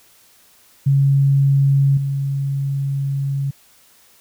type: tone with level steps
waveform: sine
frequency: 138.4 Hz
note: C#3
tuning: 2 cents flat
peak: -11 / -18 dBFS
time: 0.86-3.51 s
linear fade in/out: 10 ms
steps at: 1.97 s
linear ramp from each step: 5 ms
effects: white hiss -52 dBFS RMS until 4.2 s